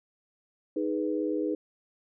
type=chord; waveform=sine; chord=G# minor; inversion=second; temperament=equal; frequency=311.1 / 415.3 / 493.9 Hz; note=D#4 / G#4 / B4; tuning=0 / 0 / 0 cents; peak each=-29 / -32 / -33 dBFS; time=0.76-1.55 s; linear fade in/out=5 ms; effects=none